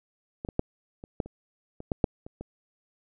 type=clicks; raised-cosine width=2 ms; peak=-21 / -20 / -10 / -28 / -13 / -29 / -26 / -13 / -7 / -27 / -24 dBFS; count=11; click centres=0.449 / 0.488 / 0.594 / 1.039 / 1.202 / 1.26 / 1.804 / 1.918 / 2.042 / 2.265 / 2.41 s; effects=none